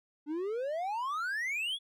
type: exponential sweep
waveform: triangle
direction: up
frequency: 286.8 to 3472 Hz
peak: -30 dBFS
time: 0.26-1.79 s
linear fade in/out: 50 ms
effects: none